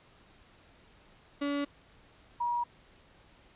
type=tone pair in turn; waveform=35% pulse / sine; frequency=285.4 / 957.4 Hz; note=D4 / A#5; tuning=-49 / +46 cents; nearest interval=octave + major sixth; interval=2095 cents; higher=second; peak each=-28 dBFS; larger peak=neither; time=1.41-1.65 / 2.4-2.64 s; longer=neither; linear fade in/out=10 ms; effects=pink hiss -60 dBFS RMS until 3.55 s + resampled to 8000 Hz